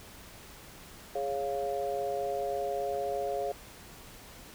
sine chord, Db major, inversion second, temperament equal, 415.3 / 554.4 / 698.5 Hz, Ab4 / Db5 / F5, 0 / 0 / 0 cents, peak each -35 / -34 / -34 dBFS, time 1.15-3.52 s, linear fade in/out 5 ms, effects pink hiss -50 dBFS RMS until 4.54 s

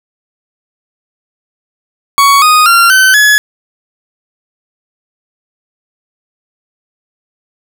40% pulse tone with pitch steps, 1119 / 1241.6 / 1377.7 / 1528.6 / 1696.1 Hz, C#6 / D#6 / F6 / G6 / G#6, +16 / -4 / -24 / -44 / +36 cents, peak -3 dBFS, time 2.18-3.38 s, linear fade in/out 0 ms, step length 240 ms, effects none

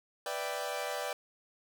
sawtooth chord, E minor seventh, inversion second, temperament equal, 493.9 / 587.3 / 659.3 / 784 Hz, B4 / D5 / E5 / G5, 0 / 0 / 0 / 0 cents, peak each -37 / -34 / -39 / -36 dBFS, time 0.26-1.13 s, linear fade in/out 2 ms, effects none

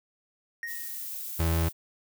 triangle tone with exponential decay, 1864.7 Hz, A#6, in tune, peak -29 dBFS, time 0.63-1.09 s, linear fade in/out 1 ms, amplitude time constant 100 ms
violet noise, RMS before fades -37 dBFS, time 0.66-1.73 s, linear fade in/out 50 ms
35% pulse tone, 82.41 Hz, E2, in tune, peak -22 dBFS, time 1.39-1.69 s, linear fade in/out 10 ms
effects none

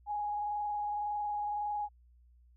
sine tone with frequency modulation, 830.6 Hz, G#5, in tune, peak -32 dBFS, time 0.06-1.89 s, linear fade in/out 50 ms, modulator 21.8 Hz, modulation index 0.49, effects added 60 Hz sine -59 dBFS peak until 2.56 s

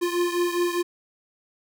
square beating tone pair, 348.8 / 353.7 Hz, F4 / F4, -2 / +22 cents, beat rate 4.9 Hz, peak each -24 / -28 dBFS, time 0.01-0.83 s, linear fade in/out 20 ms, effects none

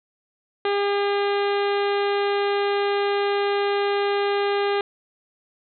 harmonic tone, 403.8 Hz, G#4, 49 cents flat, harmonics 1 / 2 / 3 / 4 / 5 / 6 / 7 / 8 / 9 / 10, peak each -21 / -27 / -31 / -33 / -35 / -37 / -38 / -39 / -40 / -41 dBFS, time 0.65-4.81 s, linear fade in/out 2 ms, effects none

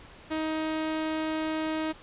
sawtooth tone, 314.5 Hz, D#4, 19 cents sharp, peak -24 dBFS, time 0.3-1.93 s, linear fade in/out 20 ms, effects pink hiss -50 dBFS RMS until 2.02 s + resampled to 8000 Hz

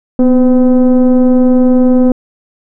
sine tone with frequency modulation, 250 Hz, B3, 21 cents sharp, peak -3 dBFS, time 0.19-2.12 s, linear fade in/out 2 ms, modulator 260 Hz, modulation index 0.8, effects tanh soft clip ceiling -2 dBFS

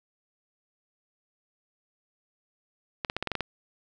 clicks, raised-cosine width 0.3 ms, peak -13 dBFS, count 8, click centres 3.048 / 3.099 / 3.166 / 3.226 / 3.273 / 3.317 / 3.353 / 3.407 s, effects none

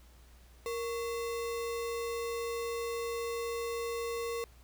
sine tone with sample-and-hold, 466.2 Hz, A#4, in tune, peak -33 dBFS, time 0.66-4.44 s, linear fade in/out 0 ms, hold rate 1575 Hz, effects added 60 Hz sine -55 dBFS peak until 4.63 s + pink hiss -63 dBFS RMS until 4.63 s

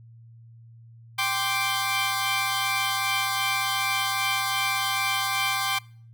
15% pulse chord, G suspended fourth, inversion none, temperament equal, 784 / 1046.5 / 1174.7 Hz, G5 / C6 / D6, 0 / 0 / 0 cents, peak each -22 dBFS, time 1.18-5.79 s, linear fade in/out 10 ms, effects noise-tail reverb RT60 0.5 s tail -24 dB re dry + added 115 Hz sine -46 dBFS peak until 6.13 s

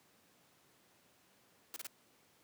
white noise bursts, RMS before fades -44 dBFS, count 3, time 1.74-1.868 s, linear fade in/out 0 ms, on 22 ms, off 31 ms, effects pink hiss -68 dBFS RMS until 2.43 s + high-pass 150 Hz 12 dB/octave

